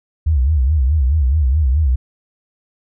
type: tone with vibrato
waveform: sine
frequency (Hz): 70.7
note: C#2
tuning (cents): +35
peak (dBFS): -11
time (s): 0.26-1.96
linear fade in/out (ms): 10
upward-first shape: sine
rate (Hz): 4.7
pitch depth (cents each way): 220
effects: none